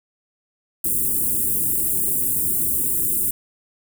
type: band-stop noise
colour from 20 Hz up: white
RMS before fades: -21 dBFS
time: 0.84-3.31 s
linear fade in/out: 5 ms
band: 400 to 8400 Hz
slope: 48 dB/octave
effects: none